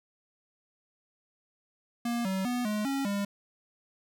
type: tone with pitch steps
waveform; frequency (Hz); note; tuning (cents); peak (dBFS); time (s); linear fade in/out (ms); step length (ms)
square; 236.8 / 190.4 / 245.8 / 210.9 / 274.2 / 201.2; A#3 / F#3 / B3 / G#3 / C#4 / G3; +27 / +50 / -8 / +27 / -19 / +45; -29; 2.05-3.25; 5; 200
effects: none